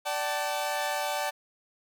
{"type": "chord", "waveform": "sawtooth", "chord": "D suspended fourth", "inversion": "none", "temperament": "equal with one note detuned", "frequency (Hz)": [587.3, 763.9, 880], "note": ["D5", "G5", "A5"], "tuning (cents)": [0, -45, 0], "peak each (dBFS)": -29, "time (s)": [0.05, 1.31], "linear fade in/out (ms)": 20, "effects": []}